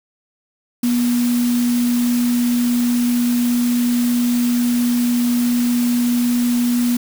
sine tone in noise, 241.8 Hz, B3, 36 cents flat, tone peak -14 dBFS, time 0.83-6.97 s, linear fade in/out 5 ms, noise white, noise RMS -29 dBFS, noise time 0.83-6.97 s, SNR +12 dB, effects none

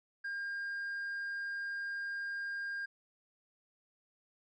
sine tone with tanh clipping, 1608 Hz, G6, 44 cents sharp, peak -37 dBFS, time 0.24-2.86 s, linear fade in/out 10 ms, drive 2 dB, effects none

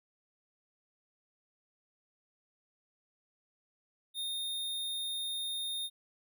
square tone, 3670 Hz, A#7, 28 cents flat, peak -35 dBFS, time 4.14-5.9 s, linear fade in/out 50 ms, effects none

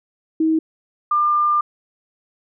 sine tone pair in turn, 318.8 / 1198.1 Hz, D#4 / D6, +42 / +34 cents, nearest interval octave + major seventh, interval 2292 cents, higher second, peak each -14 dBFS, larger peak neither, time 0.4-0.59 / 1.11-1.61 s, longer second, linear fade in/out 5 ms, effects none

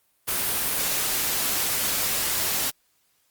white noise, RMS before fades -25 dBFS, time 0.27-2.71 s, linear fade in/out 20 ms, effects white hiss -67 dBFS RMS until 3.3 s + Opus 32 kbps

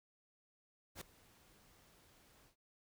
pink noise with ADSR envelope, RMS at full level -45 dBFS, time 0.95-2.56 s, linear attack 62 ms, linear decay 4 ms, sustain -22 dB, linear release 100 ms, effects none

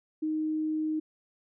sine tone, 311.1 Hz, D#4, in tune, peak -27 dBFS, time 0.22-1 s, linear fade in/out 10 ms, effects none

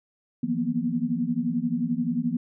sine tone cluster, 162.4 / 177.1 / 235.1 / 246.5 Hz, E3 / F3 / A#3 / B3, -26 / +24 / +15 / -3 cents, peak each -33 / -33 / -27 / -27 dBFS, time 0.43-2.37 s, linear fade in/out 5 ms, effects none

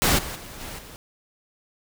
pink noise with level steps, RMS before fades -19 / -33 / -40 / -36 / -43 dBFS, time 0.02-0.96 s, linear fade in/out 0 ms, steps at 0.18 / 0.35 / 0.6 / 0.78 s, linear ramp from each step 10 ms, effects none

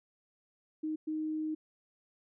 sine tone bursts at uneven times, 311.1 Hz, D#4, in tune, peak -32 dBFS, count 2, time 0.83-0.96 / 1.07-1.55 s, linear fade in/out 10 ms, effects none

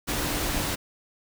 sine tone in noise, 293.7 Hz, D4, in tune, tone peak -36 dBFS, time 0.07-0.76 s, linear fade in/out 20 ms, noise pink, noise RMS -28 dBFS, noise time 0.07-0.76 s, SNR -11 dB, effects none

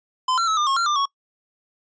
square tone with pitch steps, 1024 / 1360 / 1296 / 1203 / 1085 / 1376 / 1192 / 1111 Hz, C6 / F6 / E6 / D6 / C#6 / F6 / D6 / C#6, -38 / -46 / -30 / +41 / -37 / -26 / +25 / +4 cents, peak -19 dBFS, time 0.28-1.056 s, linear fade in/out 5 ms, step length 97 ms, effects noise-tail reverb RT60 0.1 s tail -24 dB re dry + resampled to 16000 Hz

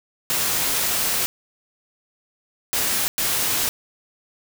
white noise bursts at uneven times, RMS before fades -22 dBFS, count 3, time 0.3-1.26 / 2.73-3.08 / 3.18-3.69 s, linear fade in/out 0 ms, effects none

